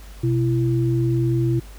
sine tone pair together, 125.6 / 335.5 Hz, B2 / E4, +30 / +31 cents, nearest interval octave + perfect fourth, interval 1701 cents, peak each -18 / -22 dBFS, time 0.23-1.6 s, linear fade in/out 10 ms, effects added 50 Hz sine -37 dBFS peak until 1.78 s + pink hiss -47 dBFS RMS until 1.78 s

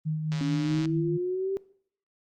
sine tone with tremolo, 155.56 Hz, D#3, in tune, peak -25 dBFS, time 0.05-1.18 s, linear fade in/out 20 ms, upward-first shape sine, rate 4.6 Hz, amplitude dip 35%
click train, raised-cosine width 0.2 ms, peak -22 dBFS, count 76, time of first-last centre 0.32-0.856 s, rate 140 Hz
sine linear sweep, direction up, 277.2 to 392.8 Hz, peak -26 dBFS, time 0.41-1.57 s, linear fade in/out 0 ms
effects noise-tail reverb RT60 0.6 s tail -20 dB re dry + Opus 32 kbps

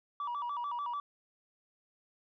sine tone with vibrato, 1053 Hz, C6, 11 cents sharp, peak -32 dBFS, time 0.2-1 s, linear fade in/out 2 ms, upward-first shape square, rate 6.8 Hz, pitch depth 160 cents each way, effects tanh soft clip ceiling -32 dBFS

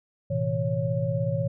sine tone cluster, 111.6 / 127.9 / 162 / 555 Hz, A2 / C3 / E3 / C#5, +25 / -39 / -30 / +2 cents, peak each -29 dBFS, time 0.3-1.48 s, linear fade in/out 10 ms, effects none

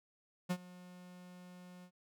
45% pulse tone with ADSR envelope, 180 Hz, F#3, 47 cents flat, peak -31 dBFS, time 0.49-1.91 s, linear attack 19 ms, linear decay 60 ms, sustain -21 dB, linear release 74 ms, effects none

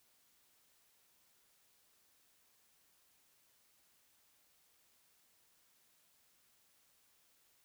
silence, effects white hiss -72 dBFS RMS until 7.64 s

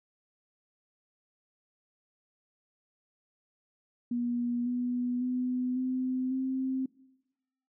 sine tone with pitch steps, 240.8 / 246 / 251.3 / 256.7 / 262.3 Hz, B3 / B3 / B3 / C4 / C4, -44 / -7 / +30 / -33 / +4 cents, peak -28 dBFS, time 4.11-6.86 s, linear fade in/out 5 ms, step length 550 ms, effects noise-tail reverb RT60 1.0 s tail -22 dB re dry

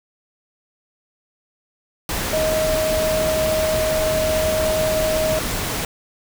sine tone in noise, 628 Hz, D#5, 16 cents sharp, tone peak -18 dBFS, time 2.33-5.39 s, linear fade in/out 2 ms, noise pink, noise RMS -24 dBFS, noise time 2.09-5.85 s, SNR +3 dB, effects none

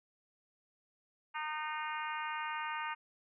harmonic tone with a mistuned harmonic, 306.5 Hz, D#4, 26 cents flat, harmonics 3 / 4 / 5 / 6 / 7 / 8 / 9, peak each -40 / -42 / -44 / -46 / -47 / -48 / -49 dBFS, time 1.34-2.95 s, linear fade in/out 20 ms, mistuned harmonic 9, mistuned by +27 cents, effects none

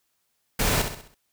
pink noise with echo, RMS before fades -23 dBFS, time 0.59-0.82 s, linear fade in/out 5 ms, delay 65 ms, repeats 5, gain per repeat -7 dB, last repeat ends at 1.145 s, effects white hiss -73 dBFS RMS until 1.32 s

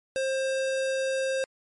square tone, 531 Hz, C5, 25 cents sharp, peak -26 dBFS, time 0.16-1.44 s, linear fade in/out 0 ms, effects MP3 48 kbps

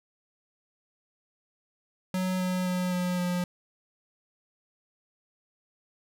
square tone with pitch steps, 185 / 183.3 / 181.61 / 179.94 / 178.29 Hz, F#3 / F#3 / F#3 / F#3 / F3, 0 / -16 / -32 / -48 / +36 cents, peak -27 dBFS, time 2.14-3.44 s, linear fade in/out 2 ms, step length 260 ms, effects none

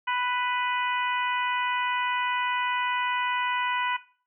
harmonic tone, 495 Hz, B4, 4 cents sharp, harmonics 2 / 3 / 4 / 5 / 6, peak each -27 / -31 / -33 / -35 / -37 dBFS, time 0.07-3.97 s, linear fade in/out 10 ms, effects noise-tail reverb RT60 0.4 s tail -17 dB re dry

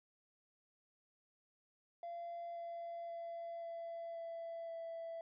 triangle tone with pitch steps, 685 / 680.7 / 676.4 / 672.1 / 667.8 / 663.6 Hz, F5 / F5 / E5 / E5 / E5 / E5, -34 / -45 / +44 / +33 / +22 / +11 cents, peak -40 dBFS, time 2.03-5.21 s, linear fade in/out 2 ms, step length 530 ms, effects tanh soft clip ceiling -39 dBFS + resampled to 11025 Hz

